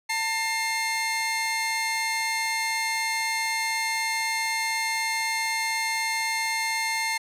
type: tone pair together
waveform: sawtooth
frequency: 896 / 2121 Hz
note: A5 / C7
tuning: +31 / +23 cents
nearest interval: octave + minor third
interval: 1492 cents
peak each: -25 / -23 dBFS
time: 0.09-7.18 s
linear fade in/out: 10 ms
effects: low-pass 12000 Hz 12 dB/octave